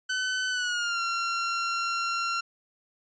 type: tone with pitch glide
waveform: sawtooth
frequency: 1513 to 1371.5 Hz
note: F#6 to F6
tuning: +38 to -32 cents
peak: -23 dBFS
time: 0.09-2.41 s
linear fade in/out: 10 ms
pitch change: -170 cents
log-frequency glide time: 0.49-1.01 s
effects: resampled to 16000 Hz